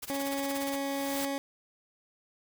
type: noise with tremolo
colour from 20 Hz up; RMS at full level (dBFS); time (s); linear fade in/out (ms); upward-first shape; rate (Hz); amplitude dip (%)
white; -38; 0.02-0.78; 10; sine; 17; 90
type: tone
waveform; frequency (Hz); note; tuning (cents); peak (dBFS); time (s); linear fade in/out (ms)
20% pulse; 277; C#4; -1; -26; 0.1-1.38; 0
type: noise with exponential growth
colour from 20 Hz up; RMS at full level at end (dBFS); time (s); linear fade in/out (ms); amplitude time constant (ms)
white; -35; 0.28-1.25; 0; 210
effects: none